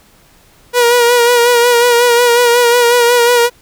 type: tone with vibrato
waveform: sawtooth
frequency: 480 Hz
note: B4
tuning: 49 cents flat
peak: -3 dBFS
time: 0.73-3.5 s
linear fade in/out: 50 ms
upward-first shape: sine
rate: 5.5 Hz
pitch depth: 38 cents each way
effects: pink hiss -47 dBFS RMS until 3.61 s